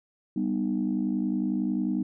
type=chord; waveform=sine; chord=G augmented; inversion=none; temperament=equal with one note detuned; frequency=196 / 246.9 / 307.2 Hz; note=G3 / B3 / D#4; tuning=0 / 0 / -22 cents; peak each=-28 / -28 / -29 dBFS; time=0.36-2.03 s; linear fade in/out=5 ms; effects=tanh soft clip ceiling -17 dBFS